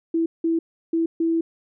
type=tone bursts at uneven times; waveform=sine; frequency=329.6 Hz; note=E4; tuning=in tune; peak=-18 dBFS; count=4; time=0.14-0.26 / 0.44-0.59 / 0.93-1.06 / 1.2-1.41 s; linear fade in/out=5 ms; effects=none